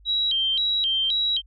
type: tone with vibrato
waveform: sine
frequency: 3493 Hz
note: A7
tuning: 13 cents flat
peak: -20 dBFS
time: 0.05-1.42 s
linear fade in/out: 50 ms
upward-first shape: square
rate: 1.9 Hz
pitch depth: 180 cents each way
effects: added 50 Hz sine -49 dBFS peak until 1.46 s